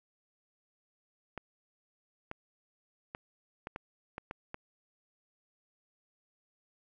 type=clicks; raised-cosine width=0.5 ms; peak=-24 dBFS; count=8; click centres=1.377 / 2.314 / 3.149 / 3.671 / 3.761 / 4.181 / 4.311 / 4.544 s; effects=none